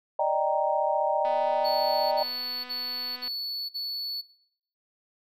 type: chord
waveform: sine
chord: Eb major seventh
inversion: third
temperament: equal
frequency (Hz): 587.3 / 622.3 / 784 / 932.3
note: D5 / Eb5 / G5 / Bb5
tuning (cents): 0 / 0 / 0 / 0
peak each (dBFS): -28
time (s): 0.19-2.23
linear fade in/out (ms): 5
type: click train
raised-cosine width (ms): 0.3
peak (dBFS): -28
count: 506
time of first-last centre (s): 1.25-3.278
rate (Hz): 249
type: tone bursts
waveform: triangle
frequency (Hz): 4435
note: C#8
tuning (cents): 0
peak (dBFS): -28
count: 5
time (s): 1.64-4.22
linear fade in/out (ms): 20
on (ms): 480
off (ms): 45
effects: noise-tail reverb RT60 0.7 s tail -20 dB re dry